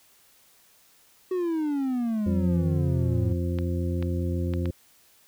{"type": "exponential sweep", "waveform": "triangle", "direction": "down", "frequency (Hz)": [375.3, 104.9], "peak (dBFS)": -22, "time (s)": [1.31, 3.33], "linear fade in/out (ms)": 5}
{"type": "harmonic tone", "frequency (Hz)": 87.31, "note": "F2", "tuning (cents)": 0, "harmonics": [1, 2, 3, 4, 6], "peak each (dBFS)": [-26, -32, -34, -34, -39], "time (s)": [2.26, 4.71], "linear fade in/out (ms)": 5}
{"type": "clicks", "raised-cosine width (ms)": 0.3, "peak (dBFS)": -22, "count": 4, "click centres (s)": [3.587, 4.026, 4.537, 4.657]}
{"effects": ["white hiss -59 dBFS RMS until 5.27 s"]}